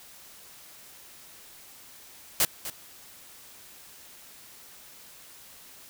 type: noise with echo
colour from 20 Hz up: white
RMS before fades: -22 dBFS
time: 2.4-2.45 s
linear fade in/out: 2 ms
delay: 250 ms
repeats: 1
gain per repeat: -13 dB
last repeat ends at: 2.7 s
effects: white hiss -50 dBFS RMS until 5.89 s